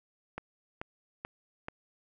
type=click train; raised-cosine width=0.5 ms; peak=-22 dBFS; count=4; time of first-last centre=0.38-1.684 s; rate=2.3 Hz; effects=none